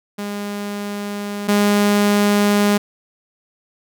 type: tone pair in turn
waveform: sawtooth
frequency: 204.2 / 205.2 Hz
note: G#3 / G#3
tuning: -29 / -21 cents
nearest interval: unison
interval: 8 cents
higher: second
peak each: -20 / -9 dBFS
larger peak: second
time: 0.18-1.48 / 1.48-2.78 s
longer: neither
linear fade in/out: 10 ms
effects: none